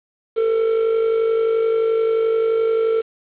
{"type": "tone with amplitude modulation", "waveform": "triangle", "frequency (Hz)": 450.1, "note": "A4", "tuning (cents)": 39, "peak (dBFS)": -11, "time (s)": [0.36, 3.02], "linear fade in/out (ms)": 20, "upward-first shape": "sine", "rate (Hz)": 51.5, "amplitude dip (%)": 50, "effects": ["resampled to 8000 Hz", "7-bit"]}